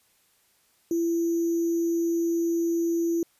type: tone with sample-and-hold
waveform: sine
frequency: 336.3 Hz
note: E4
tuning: 35 cents sharp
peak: -22 dBFS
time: 0.91-3.23 s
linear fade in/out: 2 ms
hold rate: 6300 Hz
effects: white hiss -65 dBFS RMS until 3.39 s + resampled to 32000 Hz